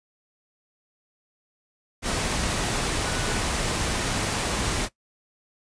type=tone in noise; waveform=sine; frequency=1477 Hz; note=F#6; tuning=3 cents flat; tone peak=-36 dBFS; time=3.02-3.42 s; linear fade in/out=50 ms; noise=pink; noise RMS=-26 dBFS; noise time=2.02-4.89 s; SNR=-13 dB; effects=noise-tail reverb RT60 0.1 s tail -18 dB re dry + resampled to 22050 Hz